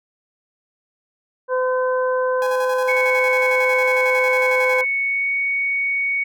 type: harmonic tone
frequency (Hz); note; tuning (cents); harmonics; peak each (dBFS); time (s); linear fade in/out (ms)
510; C5; -44; 1 / 2 / 3; -18 / -24 / -28; 1.48-4.85; 50
type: tone with tremolo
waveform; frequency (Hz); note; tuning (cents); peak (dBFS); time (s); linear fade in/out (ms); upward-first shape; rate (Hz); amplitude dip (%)
sawtooth; 830.6; G#5; 0; -24; 2.42-4.81; 0; square; 11; 55
type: tone with pitch glide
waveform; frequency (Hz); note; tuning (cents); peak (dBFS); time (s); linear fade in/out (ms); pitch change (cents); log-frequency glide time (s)
sine; 2217 to 2232; C#7 to C#7; 0 to +11; -18; 2.88-6.24; 10; +11; 5.01-5.32
effects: none